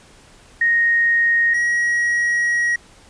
sine / triangle tone pair in turn, 1864.7 / 1900.6 Hz, A#6 / A#6, 0 / +33 cents, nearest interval unison, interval 33 cents, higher second, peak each -13 / -14 dBFS, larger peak first, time 0.61-1.54 / 1.54-2.76 s, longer second, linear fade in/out 5 ms, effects pink hiss -48 dBFS RMS until 3.09 s + resampled to 22050 Hz

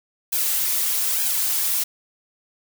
blue noise with flanger, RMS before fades -22 dBFS, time 0.32-1.84 s, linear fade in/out 10 ms, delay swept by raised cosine 1.2 to 5.2 ms, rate 1.1 Hz, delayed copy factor +1, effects none

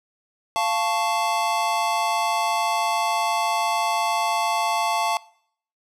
square chord, F augmented, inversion none, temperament equal with one note detuned, 694 / 880 / 1108.7 Hz, F5 / A5 / C#6, -11 / 0 / 0 cents, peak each -26 / -24 / -27 dBFS, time 0.56-5.17 s, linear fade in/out 0 ms, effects noise-tail reverb RT60 0.6 s tail -21 dB re dry + low-pass 11000 Hz 12 dB/octave

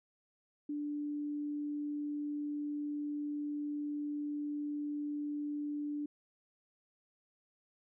sine tone, 293.7 Hz, D4, in tune, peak -35 dBFS, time 0.69-6.06 s, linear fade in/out 5 ms, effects none

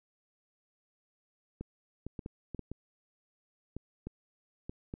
clicks, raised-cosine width 3 ms, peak -26 dBFS, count 11, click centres 1.61 / 2.066 / 2.192 / 2.261 / 2.547 / 2.593 / 2.716 / 3.766 / 4.07 / 4.695 / 4.939 s, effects none

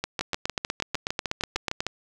two click trains, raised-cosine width 0.2 ms, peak -9 / -10 dBFS, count 14 / 13, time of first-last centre 0.21-1.805 / 0.04-1.866 s, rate 8.15 / 6.57 Hz, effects none

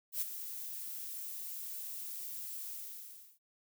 violet noise with ADSR envelope, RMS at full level -33 dBFS, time 0.12-3.39 s, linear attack 95 ms, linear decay 21 ms, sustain -10 dB, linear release 700 ms, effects none

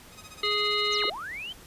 10% pulse tone with tremolo, 1257 Hz, D#6, 17 cents sharp, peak -35 dBFS, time 0.11-1.03 s, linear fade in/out 50 ms, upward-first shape sine, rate 15 Hz, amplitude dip 100%
harmonic tone, 416.5 Hz, G#4, 5 cents sharp, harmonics 1 / 3 / 5 / 7 / 9 / 10, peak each -31 / -31 / -31 / -31 / -31 / -31 dBFS, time 0.43-1.1 s, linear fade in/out 5 ms
sine linear two-way sweep, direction down then up, 6930 to 311.1 to 3193 Hz, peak -34 dBFS, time 0.92-1.53 s, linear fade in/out 10 ms, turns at 1.05 s
effects pink hiss -50 dBFS RMS until 1.66 s + resampled to 32000 Hz

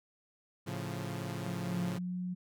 sawtooth chord, A augmented, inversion none, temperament equal, 110 / 138.59 / 174.61 Hz, A2 / C#3 / E#3, 0 / 0 / 0 cents, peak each -37 dBFS, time 0.66-1.99 s, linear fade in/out 20 ms
sine tone with pitch glide, 176.1 to 180.74 Hz, F3 to F#3, +15 to -40 cents, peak -34 dBFS, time 1.46-2.35 s, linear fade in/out 20 ms, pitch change +45 cents, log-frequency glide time 1.63-2.17 s
effects none

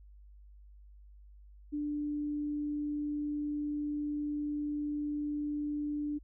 sine tone, 294.9 Hz, D4, 7 cents sharp, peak -32 dBFS, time 1.72-6.19 s, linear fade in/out 20 ms, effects added 50 Hz sine -52 dBFS peak until 6.23 s

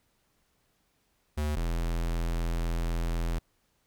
square tone pair in turn, 75 / 42 Hz, D2 / E1, +37 / +33 cents, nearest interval minor seventh, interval 1004 cents, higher first, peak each -28 dBFS, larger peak neither, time 1.37-1.56 / 1.56-3.39 s, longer second, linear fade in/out 10 ms, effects pink hiss -72 dBFS RMS until 3.86 s

